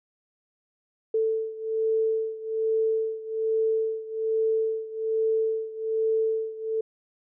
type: beating tone pair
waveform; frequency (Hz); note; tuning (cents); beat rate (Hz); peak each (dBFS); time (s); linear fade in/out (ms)
sine; 442.5 / 443.7; A4 / A4; +10 / +14; 1.2; -25 / -28; 1.14-6.81; 5
effects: none